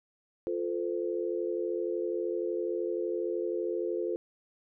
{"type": "chord", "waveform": "sine", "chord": "F major", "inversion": "none", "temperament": "equal with one note detuned", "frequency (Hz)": [349.2, 440, 512.8], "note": ["F4", "A4", "C5"], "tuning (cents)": [0, 0, -35], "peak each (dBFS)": [-32, -34, -36], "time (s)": [0.47, 4.16], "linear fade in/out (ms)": 0, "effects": []}